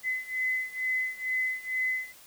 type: beating tone pair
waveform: sine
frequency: 2028 / 2030.2 Hz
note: B6 / B6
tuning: +45 / +47 cents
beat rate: 2.2 Hz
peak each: -30 / -32 dBFS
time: 0.03-2.13 s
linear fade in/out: 50 ms
effects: white hiss -53 dBFS RMS until 2.26 s